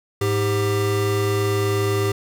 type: tone pair together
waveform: square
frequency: 105.33 / 395.6 Hz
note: G#2 / G4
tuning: +25 / +16 cents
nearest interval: octave + major seventh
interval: 2291 cents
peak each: -22 dBFS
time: 0.21-2.12 s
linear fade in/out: 5 ms
effects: none